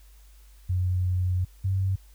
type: tone pair in turn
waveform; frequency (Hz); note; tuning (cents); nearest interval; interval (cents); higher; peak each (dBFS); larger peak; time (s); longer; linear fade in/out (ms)
sine; 91.1 / 95.71; F#2 / G2; -26 / -41; minor second; 85; second; -22; neither; 0.69-1.45 / 1.64-1.96; first; 10
effects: added 50 Hz sine -49 dBFS peak until 2.14 s + white hiss -61 dBFS RMS until 2.14 s